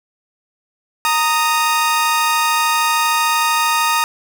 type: tone pair together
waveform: sawtooth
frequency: 925.1 / 1244.5 Hz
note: A#5 / D#6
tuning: -13 / 0 cents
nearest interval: perfect fourth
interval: 513 cents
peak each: -13 dBFS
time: 1.05-4.04 s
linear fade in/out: 0 ms
effects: 7-bit